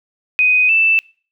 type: tone pair in turn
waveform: sine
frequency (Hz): 2500 / 2649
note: D#7 / E7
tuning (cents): +8 / +8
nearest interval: minor second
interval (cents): 100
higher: second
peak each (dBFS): -10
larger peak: neither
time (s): 0.39-0.69 / 0.69-0.99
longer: neither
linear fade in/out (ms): 0
effects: noise-tail reverb RT60 0.4 s tail -24 dB re dry